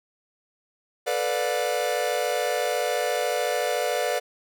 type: chord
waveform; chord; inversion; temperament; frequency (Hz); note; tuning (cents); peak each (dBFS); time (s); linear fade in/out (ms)
45% pulse; B half-diminished seventh; third; equal with one note detuned; 440 / 493.9 / 587.3 / 715.6; A4 / B4 / D5 / F5; 0 / 0 / 0 / +42; -32 / -28 / -28 / -29; 1.06-4.2; 20
effects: none